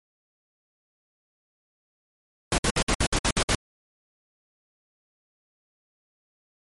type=noise bursts; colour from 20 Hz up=pink; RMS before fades=-22 dBFS; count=9; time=2.52-3.55 s; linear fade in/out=2 ms; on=62 ms; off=59 ms; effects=MP3 48 kbps